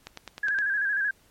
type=click train; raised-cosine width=0.2 ms; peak=-20 dBFS; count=6; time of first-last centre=0.07-0.588 s; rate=9.66 Hz
type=tone with vibrato; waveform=sine; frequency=1630 Hz; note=G#6; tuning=33 cents flat; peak=-23 dBFS; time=0.43-1.11 s; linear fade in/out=5 ms; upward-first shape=square; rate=13 Hz; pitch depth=52 cents each way
effects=pink hiss -61 dBFS RMS until 1.3 s + MP3 64 kbps